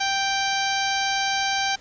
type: harmonic tone with a mistuned harmonic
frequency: 784 Hz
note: G5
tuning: in tune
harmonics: 1 / 2 / 3 / 4 / 5 / 6 / 7 / 8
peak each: -25 / -28 / -30 / -31 / -32 / -33 / -33 / -34 dBFS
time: 0-1.76 s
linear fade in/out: 10 ms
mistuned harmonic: 7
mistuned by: +26 cents
effects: pink hiss -49 dBFS RMS until 1.8 s + resampled to 16000 Hz